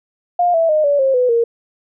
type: tone with pitch steps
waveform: sine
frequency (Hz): 706 / 658.7 / 614.6 / 573.5 / 535 / 499.2 / 465.8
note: F5 / E5 / D#5 / D5 / C5 / B4 / A#4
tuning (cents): +19 / -1 / -21 / -41 / +38 / +19 / -1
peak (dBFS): -11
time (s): 0.39-1.44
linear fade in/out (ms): 5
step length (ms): 150
effects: none